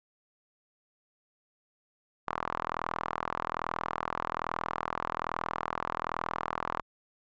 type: tone with band-pass filter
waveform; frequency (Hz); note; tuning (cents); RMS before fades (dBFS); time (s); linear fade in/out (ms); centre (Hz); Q
sawtooth; 41.2; E1; 0; -35; 2.27-6.82; 10; 1100; 3.2
effects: resampled to 16000 Hz